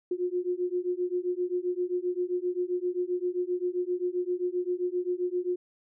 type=beating tone pair; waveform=sine; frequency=354.9 / 362.5 Hz; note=F4 / F#4; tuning=+28 / -35 cents; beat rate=7.6 Hz; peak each=-30 dBFS; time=0.11-5.56 s; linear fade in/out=5 ms; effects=none